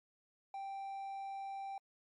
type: tone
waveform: triangle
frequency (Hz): 784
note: G5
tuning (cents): 0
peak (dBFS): -39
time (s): 0.54-1.78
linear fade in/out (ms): 2
effects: MP3 48 kbps